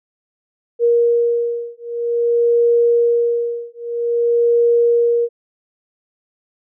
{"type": "beating tone pair", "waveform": "sine", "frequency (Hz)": [471.5, 472.01], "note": ["A#4", "A#4"], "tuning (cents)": [20, 22], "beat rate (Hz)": 0.51, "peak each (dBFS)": -16, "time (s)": [0.79, 5.29], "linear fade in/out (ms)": 50, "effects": []}